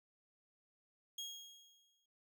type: tone with exponential decay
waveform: 30% pulse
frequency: 3273 Hz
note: G#7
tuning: 26 cents flat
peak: -38 dBFS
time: 1.18-2.06 s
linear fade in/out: 5 ms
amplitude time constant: 190 ms
effects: none